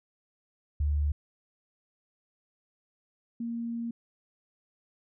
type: tone pair in turn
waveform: sine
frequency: 73.42 / 233.1 Hz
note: D2 / A#3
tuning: 0 / 0 cents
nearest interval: octave + minor sixth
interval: 2000 cents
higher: second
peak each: -24 / -31 dBFS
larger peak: first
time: 0.8-1.12 / 3.4-3.91 s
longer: second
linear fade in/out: 5 ms
effects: none